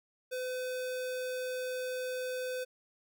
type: tone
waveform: square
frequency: 507 Hz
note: B4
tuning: 45 cents sharp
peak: -35 dBFS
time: 0.31-2.65 s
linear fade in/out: 20 ms
effects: none